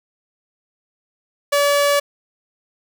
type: tone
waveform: sawtooth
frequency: 573 Hz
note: D5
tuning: 43 cents flat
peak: -10 dBFS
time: 1.52-2 s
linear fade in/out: 10 ms
effects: none